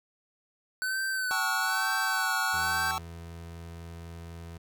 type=tone with vibrato; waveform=square; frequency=1500 Hz; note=F#6; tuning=23 cents sharp; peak=-29 dBFS; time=0.82-2.91 s; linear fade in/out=0 ms; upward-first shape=sine; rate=1.1 Hz; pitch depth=66 cents each way
type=chord; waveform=square; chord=A dominant seventh; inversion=third; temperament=equal with one note detuned; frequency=767.4 / 880 / 1108.7 / 1318.5 Hz; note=G5 / A5 / C#6 / E6; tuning=-37 / 0 / 0 / 0 cents; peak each=-36 dBFS; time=1.31-2.98 s; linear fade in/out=0 ms
type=tone; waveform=30% pulse; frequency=84 Hz; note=E2; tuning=33 cents sharp; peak=-38 dBFS; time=2.53-4.58 s; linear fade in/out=10 ms
effects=none